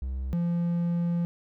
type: tone pair in turn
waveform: triangle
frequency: 65.41 / 171.87 Hz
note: C2 / F3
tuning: 0 / -27 cents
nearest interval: octave + perfect fourth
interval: 1673 cents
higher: second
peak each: -27 / -22 dBFS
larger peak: second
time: 0.02-0.33 / 0.33-1.25 s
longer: second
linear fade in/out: 0 ms
effects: none